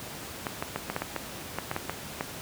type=clicks; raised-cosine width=0.5 ms; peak=-14 dBFS; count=12; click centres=0.468 / 0.625 / 0.76 / 0.9 / 0.964 / 1.02 / 1.163 / 1.586 / 1.714 / 1.764 / 1.896 / 2.209 s; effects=pink hiss -40 dBFS RMS until 2.41 s + high-pass 80 Hz 12 dB/octave